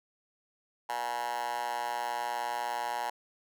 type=tone with high-pass filter; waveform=10% pulse; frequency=119.8 Hz; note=A#2; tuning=48 cents sharp; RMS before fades=-34 dBFS; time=0.89-3.1 s; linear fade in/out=5 ms; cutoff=900 Hz; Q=5.9; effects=none